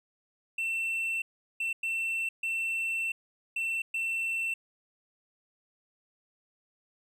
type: tone bursts at uneven times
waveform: triangle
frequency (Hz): 2690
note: E7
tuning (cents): +34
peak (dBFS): -27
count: 6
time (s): 0.58-1.22 / 1.6-1.73 / 1.83-2.29 / 2.43-3.12 / 3.56-3.82 / 3.94-4.54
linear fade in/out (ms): 5
effects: none